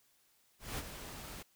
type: noise with ADSR envelope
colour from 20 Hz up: pink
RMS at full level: -39 dBFS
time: 0.59-1.43 s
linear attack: 190 ms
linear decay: 35 ms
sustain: -8 dB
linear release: 9 ms
effects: white hiss -71 dBFS RMS until 1.55 s